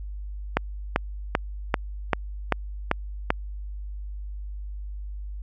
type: click train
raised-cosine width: 0.5 ms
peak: -4 dBFS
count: 8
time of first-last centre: 0.57-3.304 s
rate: 2.56 Hz
effects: added 50 Hz sine -32 dBFS peak until 5.42 s